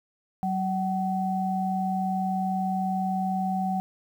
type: tone pair together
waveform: sine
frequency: 188.75 / 755 Hz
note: F#3 / F#5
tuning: +35 / +35 cents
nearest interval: 2 octaves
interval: 2400 cents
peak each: -27 dBFS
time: 0.43-3.8 s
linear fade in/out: 0 ms
effects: 9-bit